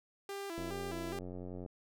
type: tone with vibrato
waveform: sawtooth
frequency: 364.6 Hz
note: F#4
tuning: 25 cents flat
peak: -36 dBFS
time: 0.29-1.19 s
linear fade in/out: 2 ms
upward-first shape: square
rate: 2.4 Hz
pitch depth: 150 cents each way
type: click train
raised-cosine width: 2 ms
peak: -32 dBFS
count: 99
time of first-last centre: 0.58-1.662 s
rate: 90.6 Hz
effects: none